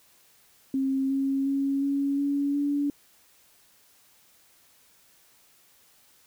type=tone with pitch steps; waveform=sine; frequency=268.3 / 271.9 / 275.5 / 279.2 / 282.9 / 286.7 Hz; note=C4 / C#4 / C#4 / C#4 / C#4 / D4; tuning=+44 / -33 / -11 / +13 / +35 / -42 cents; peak=-23 dBFS; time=0.74-2.9 s; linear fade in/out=2 ms; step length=360 ms; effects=white hiss -60 dBFS RMS until 6.26 s